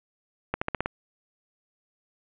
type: accelerating click train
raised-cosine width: 0.5 ms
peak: -11 dBFS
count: 6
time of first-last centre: 0.54-0.86 s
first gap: 75 ms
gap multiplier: 0.92
effects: resampled to 8000 Hz + 8-bit